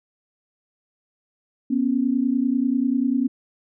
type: tone pair together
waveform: sine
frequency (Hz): 243.9 / 274.1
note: B3 / C#4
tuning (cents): -21 / -19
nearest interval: major second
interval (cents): 202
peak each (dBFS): -21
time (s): 1.7-3.28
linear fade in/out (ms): 10
effects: none